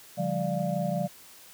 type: tone cluster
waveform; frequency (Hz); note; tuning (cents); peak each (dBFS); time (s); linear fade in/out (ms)
sine; 144.1 / 176.1 / 201.1 / 590 / 699; D3 / F3 / G3 / D5 / F5; -33 / +15 / +44 / +8 / +1; -34 / -30 / -34 / -32 / -34; 0.17-1.08; 20
effects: white hiss -51 dBFS RMS until 1.53 s + high-pass 60 Hz 12 dB/octave